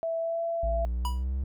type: tone with pitch glide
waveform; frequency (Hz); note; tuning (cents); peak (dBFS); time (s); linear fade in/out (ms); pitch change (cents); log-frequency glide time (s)
sine; 659.3 to 670.8; E5 to E5; 0 to +30; -27; 0.03-0.85; 0; +30; 0.19-0.43
type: exponential sweep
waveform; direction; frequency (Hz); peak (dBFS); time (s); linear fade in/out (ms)
triangle; up; 55.2 to 67.7; -25; 0.63-1.44; 5
type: tone with exponential decay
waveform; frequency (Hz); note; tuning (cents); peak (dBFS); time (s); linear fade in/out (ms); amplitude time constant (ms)
square; 978; B5; -17; -28; 1.05-1.24; 1; 41
effects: none